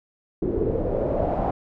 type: noise with low-pass filter sweep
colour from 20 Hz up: pink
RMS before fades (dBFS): -24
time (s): 0.42-1.51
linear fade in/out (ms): 5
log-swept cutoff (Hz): 360 to 770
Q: 4.5
effects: none